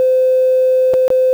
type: tone with dropouts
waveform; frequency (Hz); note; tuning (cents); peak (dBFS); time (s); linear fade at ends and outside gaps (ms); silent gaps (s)
triangle; 515; C5; -28; -5; 0-1.33; 0; 0.936-0.94 / 1.08-1.103
effects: tanh soft clip ceiling -7 dBFS + 7-bit